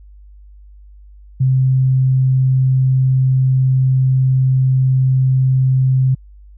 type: tone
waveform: sine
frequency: 130.81 Hz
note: C3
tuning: in tune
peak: -10 dBFS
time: 1.4-6.15 s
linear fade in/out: 10 ms
effects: added 50 Hz sine -38 dBFS peak until 6.57 s